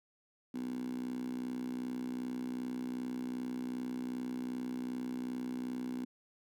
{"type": "tone with high-pass filter", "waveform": "10% pulse", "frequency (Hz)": 62.6, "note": "B1", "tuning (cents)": 24, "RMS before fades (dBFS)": -39, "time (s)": [0.54, 6.05], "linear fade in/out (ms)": 5, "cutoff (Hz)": 250, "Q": 6.7, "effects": []}